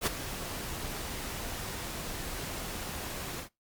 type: noise with ADSR envelope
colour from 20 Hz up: pink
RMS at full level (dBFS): -26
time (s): 0.01-3.49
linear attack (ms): 58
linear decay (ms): 15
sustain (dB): -12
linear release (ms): 100
effects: noise-tail reverb RT60 0.2 s tail -22 dB re dry + Opus 48 kbps